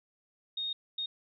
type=tone bursts at uneven times; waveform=sine; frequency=3711 Hz; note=A#7; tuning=9 cents flat; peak=-32 dBFS; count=2; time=0.57-0.73 / 0.98-1.06 s; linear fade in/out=5 ms; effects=none